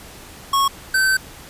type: tone pair in turn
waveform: square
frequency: 1099 / 1540.8 Hz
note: C#6 / G6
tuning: -15 / -30 cents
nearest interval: tritone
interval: 585 cents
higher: second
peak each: -15 dBFS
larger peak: neither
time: 0.53-0.68 / 0.94-1.17 s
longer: second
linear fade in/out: 5 ms
effects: pink hiss -40 dBFS RMS until 1.49 s + resampled to 32000 Hz